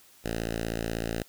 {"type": "tone with notch filter", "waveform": "5% pulse", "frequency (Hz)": 56.3, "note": "A1", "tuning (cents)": 40, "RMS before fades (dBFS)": -32, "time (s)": [0.24, 1.23], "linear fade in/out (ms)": 10, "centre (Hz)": 970, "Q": 1.8, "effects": ["white hiss -57 dBFS RMS until 1.28 s"]}